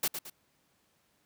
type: noise with echo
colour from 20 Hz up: white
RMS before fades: -29 dBFS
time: 0.03-0.08 s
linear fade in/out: 5 ms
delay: 110 ms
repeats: 2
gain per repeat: -8 dB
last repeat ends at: 0.3 s
effects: pink hiss -71 dBFS RMS until 1.25 s + high-pass 100 Hz 12 dB/octave